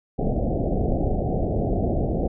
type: low-pass noise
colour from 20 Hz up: pink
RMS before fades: -23 dBFS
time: 0.18-2.28 s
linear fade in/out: 10 ms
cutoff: 750 Hz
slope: 96 dB/octave
effects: none